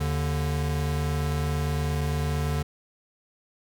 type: tone pair together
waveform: square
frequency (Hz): 77.55 / 146.4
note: D#2 / D3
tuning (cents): -5 / -5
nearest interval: major seventh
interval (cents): 1100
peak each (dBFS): -28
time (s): 0-2.63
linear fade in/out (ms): 10
effects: none